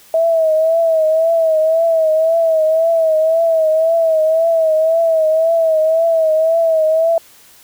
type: tone with vibrato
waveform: sine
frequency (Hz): 646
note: E5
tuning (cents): -35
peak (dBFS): -10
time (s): 0.14-7.18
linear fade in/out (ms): 2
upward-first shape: triangle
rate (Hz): 1.9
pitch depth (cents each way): 63
effects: white hiss -45 dBFS RMS until 7.63 s